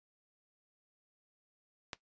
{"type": "click", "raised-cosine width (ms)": 0.2, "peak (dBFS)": -21, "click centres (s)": 1.932, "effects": ["noise-tail reverb RT60 0.1 s tail -17 dB re dry", "resampled to 16000 Hz"]}